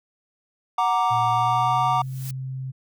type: chord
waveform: triangle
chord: Gb augmented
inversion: none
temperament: equal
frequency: 740 / 932.3 / 1174.7 Hz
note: Gb5 / Bb5 / D6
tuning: 0 / 0 / 0 cents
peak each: -21 dBFS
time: 0.78-2.02 s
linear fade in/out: 5 ms
type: tone with pitch glide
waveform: sine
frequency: 117.1 to 131.44 Hz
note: A#2 to C3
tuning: +8 to +8 cents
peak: -28 dBFS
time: 1.1-2.72 s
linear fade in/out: 20 ms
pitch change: +200 cents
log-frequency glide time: 1.32-1.89 s
type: noise with exponential growth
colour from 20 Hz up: blue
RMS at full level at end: -34 dBFS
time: 1.85-2.31 s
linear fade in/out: 5 ms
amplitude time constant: 99 ms
effects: none